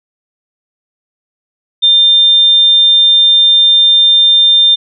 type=tone; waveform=sine; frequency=3600 Hz; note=A7; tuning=39 cents sharp; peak=-4 dBFS; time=1.82-4.76 s; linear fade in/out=20 ms; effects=none